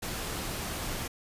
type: noise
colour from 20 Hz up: pink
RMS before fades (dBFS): -35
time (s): 0.02-1.08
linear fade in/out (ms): 10
effects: resampled to 32000 Hz